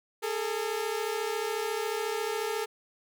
sawtooth tone pair together, 415.3 / 449.4 Hz, G#4 / A4, 0 / +37 cents, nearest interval minor second, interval 137 cents, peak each -29 / -28 dBFS, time 0.22-2.66 s, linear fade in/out 20 ms, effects none

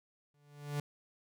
45% pulse tone with exponential growth, 145.5 Hz, D3, 16 cents flat, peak -32 dBFS, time 0.34-0.8 s, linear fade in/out 2 ms, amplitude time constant 98 ms, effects none

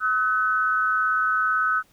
sine tone pair together, 1282.1 / 1500 Hz, E6 / F#6, -48 / +23 cents, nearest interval minor third, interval 271 cents, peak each -22 dBFS, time 0-1.83 s, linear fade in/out 50 ms, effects pink hiss -60 dBFS RMS until 1.92 s

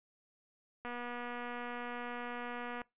click train, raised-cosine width 0.5 ms, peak -28 dBFS, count 477, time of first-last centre 0.85-2.817 s, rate 242 Hz, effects noise-tail reverb RT60 0.2 s tail -23 dB re dry + resampled to 8000 Hz

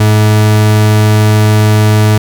40% pulse tone, 106.8 Hz, G#2, 49 cents sharp, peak -4 dBFS, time 0-2.18 s, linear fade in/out 5 ms, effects 7-bit

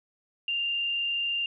sine tone with frequency modulation, 2794 Hz, F7, in tune, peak -26 dBFS, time 0.48-1.46 s, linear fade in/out 2 ms, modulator 33.1 Hz, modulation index 0.8, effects none

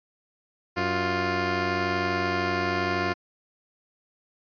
10% pulse tone pair together, 92.9 / 350.7 Hz, F#2 / F4, +7 / +7 cents, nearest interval octave + major seventh, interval 2300 cents, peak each -21 / -17 dBFS, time 0.76-3.14 s, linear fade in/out 20 ms, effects resampled to 11025 Hz

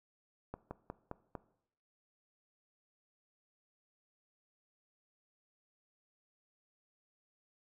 slowing click train, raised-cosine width 1 ms, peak -27 dBFS, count 5, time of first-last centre 0.54-1.352 s, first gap 170 ms, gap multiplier 1.12, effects noise-tail reverb RT60 0.7 s tail -18 dB re dry

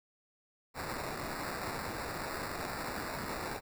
violet noise with sample-and-hold, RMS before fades -39 dBFS, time 0.74-3.61 s, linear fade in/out 50 ms, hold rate 3150 Hz, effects none

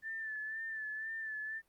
sine tone with vibrato, 1760 Hz, A6, in tune, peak -38 dBFS, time 0.02-1.62 s, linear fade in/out 50 ms, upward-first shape sine, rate 2 Hz, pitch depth 40 cents each way, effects pink hiss -75 dBFS RMS until 1.68 s + Opus 48 kbps

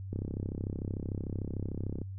click train, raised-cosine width 3 ms, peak -23 dBFS, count 64, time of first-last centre 0.13-2.016 s, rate 33.4 Hz, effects added 96 Hz sine -38 dBFS peak until 2.18 s

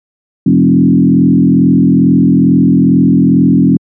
sine tone with frequency modulation, 222.3 Hz, A3, 18 cents sharp, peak -4 dBFS, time 0.46-3.77 s, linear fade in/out 5 ms, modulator 42.3 Hz, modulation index 1.8, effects high-pass 100 Hz 12 dB/octave

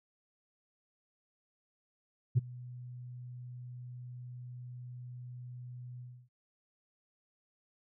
sine tone with ADSR envelope, 123.7 Hz, B2, 3 cents sharp, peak -19 dBFS, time 2.35-6.29 s, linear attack 27 ms, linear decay 19 ms, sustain -24 dB, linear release 290 ms, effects tanh soft clip ceiling -19 dBFS

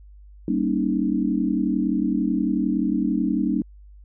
sine chord, Eb dominant seventh, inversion first, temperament just, 194.45 / 233.3 / 280 / 311.1 Hz, G3 / Bb3 / Db4 / Eb4, -14 / +2 / +18 / 0 cents, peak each -25 dBFS, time 0.48-3.62 s, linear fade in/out 2 ms, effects added 50 Hz sine -43 dBFS peak until 4.04 s

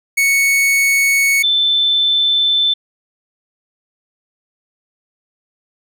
45% pulse / sine tone pair in turn, 2217 / 3531 Hz, C#7 / A7, 0 / +5 cents, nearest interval minor sixth, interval 805 cents, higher second, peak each -11 dBFS, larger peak neither, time 0.17-1.43 / 1.43-2.74 s, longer second, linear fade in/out 10 ms, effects none

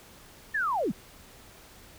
sine linear sweep, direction down, 1818 to 138.59 Hz, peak -25 dBFS, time 0.54-0.92 s, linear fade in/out 10 ms, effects pink hiss -52 dBFS RMS until 1.98 s

